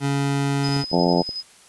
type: tone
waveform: 25% pulse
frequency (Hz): 140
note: C#3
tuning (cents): +18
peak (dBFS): -16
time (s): 0-0.85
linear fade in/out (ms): 50
type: tone with tremolo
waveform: sine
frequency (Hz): 5040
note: D#8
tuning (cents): +21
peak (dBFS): -26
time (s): 0.63-1.43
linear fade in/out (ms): 20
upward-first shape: square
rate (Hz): 11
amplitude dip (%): 50
type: click train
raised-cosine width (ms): 2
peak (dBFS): -22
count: 9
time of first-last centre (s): 0.69-1.292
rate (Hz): 13.3
type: harmonic tone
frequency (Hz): 87.31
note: F2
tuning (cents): 0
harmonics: 2 / 3 / 4 / 5 / 6 / 7 / 8 / 9 / 10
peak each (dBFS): -21 / -23 / -24 / -25 / -26 / -26 / -27 / -28 / -28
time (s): 0.92-1.23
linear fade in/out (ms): 20
effects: white hiss -50 dBFS RMS until 1.68 s + resampled to 24000 Hz